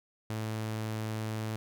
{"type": "tone", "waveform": "sawtooth", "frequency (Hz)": 109.5, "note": "A2", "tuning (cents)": -8, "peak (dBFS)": -29, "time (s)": [0.3, 1.56], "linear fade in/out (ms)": 0, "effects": []}